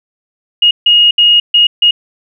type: tone bursts at uneven times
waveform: sine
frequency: 2870 Hz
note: F7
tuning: 47 cents sharp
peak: -4 dBFS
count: 5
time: 0.62-0.71 / 0.86-1.11 / 1.18-1.4 / 1.54-1.67 / 1.82-1.91 s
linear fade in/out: 5 ms
effects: none